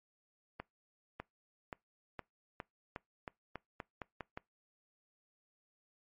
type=accelerating click train; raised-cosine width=0.5 ms; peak=-26 dBFS; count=12; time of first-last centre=0.6-4.375 s; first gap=600 ms; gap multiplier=0.88; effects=noise-tail reverb RT60 0.2 s tail -24 dB re dry + MP3 32 kbps